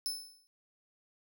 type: tone with exponential decay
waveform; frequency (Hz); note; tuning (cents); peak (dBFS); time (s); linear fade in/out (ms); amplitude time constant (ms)
sawtooth; 5260; E8; -5; -28; 0.06-0.47; 0; 89
effects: none